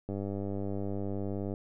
click train, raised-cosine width 2 ms, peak -23 dBFS, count 145, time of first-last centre 0.09-1.539 s, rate 99.4 Hz, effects none

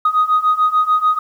sine beating tone pair, 1244.5 / 1251.3 Hz, D#6 / D#6, 0 / +9 cents, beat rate 6.8 Hz, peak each -15 / -13 dBFS, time 0.05-1.19 s, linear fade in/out 5 ms, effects tanh soft clip ceiling -7 dBFS + 8-bit

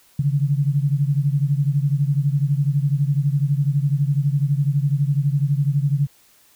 sine beating tone pair, 138.7 / 150.7 Hz, C#3 / D3, +1 / +45 cents, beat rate 12 Hz, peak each -18 / -21 dBFS, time 0.19-6.07 s, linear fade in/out 5 ms, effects white hiss -55 dBFS RMS until 6.55 s

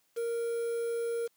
triangle tone with quantisation, 466.2 Hz, A#4, in tune, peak -28 dBFS, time 0.16-1.28 s, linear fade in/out 20 ms, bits 8, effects white hiss -72 dBFS RMS until 1.36 s + high-pass 100 Hz 12 dB/octave

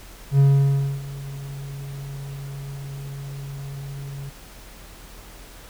triangle tone with ADSR envelope, 138.59 Hz, C#3, in tune, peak -9 dBFS, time 0.31-4.3 s, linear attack 80 ms, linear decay 620 ms, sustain -20 dB, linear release 14 ms, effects added 42 Hz sine -44 dBFS peak until 5.69 s + pink hiss -45 dBFS RMS until 5.69 s

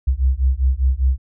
sine beating tone pair, 62.9 / 67.9 Hz, B1 / C#2, +32 / -35 cents, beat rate 5 Hz, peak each -17 dBFS, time 0.07-1.18 s, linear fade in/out 10 ms, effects none

